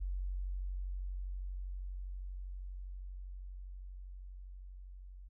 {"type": "tone with level ramp", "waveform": "sine", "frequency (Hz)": 46.25, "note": "F#1", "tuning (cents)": 0, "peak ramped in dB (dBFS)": [-34, -48], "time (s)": [0, 5.29], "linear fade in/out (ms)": 20, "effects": []}